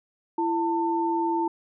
sine tone pair together, 335.2 / 895 Hz, E4 / A5, +29 / +29 cents, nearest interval octave + perfect fourth, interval 1700 cents, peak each -25 dBFS, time 0.38-1.48 s, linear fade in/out 5 ms, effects none

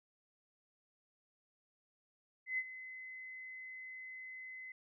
sine tone with ADSR envelope, 2038 Hz, C7, 46 cents flat, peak -32 dBFS, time 2.46-4.72 s, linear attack 120 ms, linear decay 50 ms, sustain -14 dB, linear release 3 ms, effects none

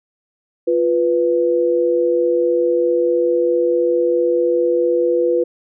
sine tone pair together, 349.2 / 493.8 Hz, F4 / B4, 0 / 0 cents, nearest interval tritone, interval 600 cents, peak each -17 / -15 dBFS, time 0.67-5.44 s, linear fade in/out 10 ms, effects none

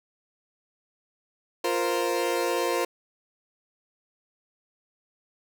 30% pulse chord, F suspended fourth, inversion none, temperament equal, 349.2 / 466.2 / 523.3 Hz, F4 / Bb4 / C5, 0 / 0 / 0 cents, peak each -26 dBFS, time 1.64-2.85 s, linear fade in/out 5 ms, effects none

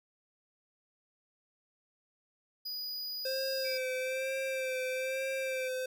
square tone, 4929 Hz, D#8, 17 cents flat, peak -37 dBFS, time 2.65-3.78 s, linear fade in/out 10 ms
square tone with vibrato, 523.3 Hz, C5, in tune, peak -34 dBFS, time 3.25-5.86 s, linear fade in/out 5 ms, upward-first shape sine, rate 1.1 Hz, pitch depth 33 cents each way
sine tone with pitch glide, 2316 to 2344 Hz, D7 to D7, -25 to -4 cents, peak -39 dBFS, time 3.64-5.69 s, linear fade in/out 20 ms, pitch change +21 cents, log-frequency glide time 3.96-4.13 s
effects none

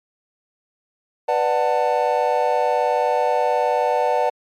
triangle chord, B minor seventh, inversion none, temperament just, 493.9 / 592.7 / 740.8 / 889 Hz, B4 / D5 / F#5 / A5, 0 / +16 / +2 / +18 cents, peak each -20 dBFS, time 1.28-4.3 s, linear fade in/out 10 ms, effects MP3 96 kbps

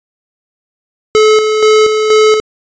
square tone with tremolo, 431.2 Hz, A4, 35 cents flat, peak -5 dBFS, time 1.15-2.4 s, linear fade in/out 0 ms, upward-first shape square, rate 2.1 Hz, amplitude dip 45%, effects resampled to 16000 Hz

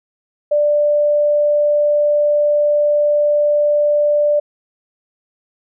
sine tone, 590 Hz, D5, 8 cents sharp, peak -11 dBFS, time 0.51-4.4 s, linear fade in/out 10 ms, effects none

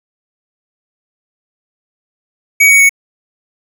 square tone with pitch steps, 2258 / 2240 / 2222 Hz, C#7 / C#7 / C#7, +31 / +18 / +4 cents, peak -5 dBFS, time 2.6-2.894 s, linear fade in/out 10 ms, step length 98 ms, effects none

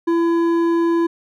sine tone with hard clipping, 336.1 Hz, E4, 34 cents sharp, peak -16 dBFS, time 0.07-1.07 s, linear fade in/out 10 ms, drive 8 dB, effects none

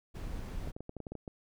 brown noise, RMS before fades -39 dBFS, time 0.14-0.72 s, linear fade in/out 20 ms
clicks, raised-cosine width 2 ms, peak -28 dBFS, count 10, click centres 0.674 / 0.765 / 0.806 / 0.894 / 0.967 / 1.003 / 1.068 / 1.12 / 1.153 / 1.278 s
effects none

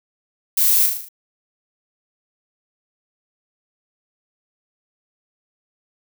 violet noise with echo, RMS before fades -17 dBFS, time 0.57-0.86 s, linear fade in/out 5 ms, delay 38 ms, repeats 6, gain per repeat -4 dB, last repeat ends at 1.088 s, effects none

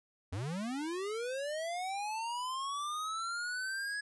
square linear sweep, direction up, 82.41 to 1685 Hz, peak -36 dBFS, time 0.32-4.01 s, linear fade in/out 10 ms, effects resampled to 24000 Hz

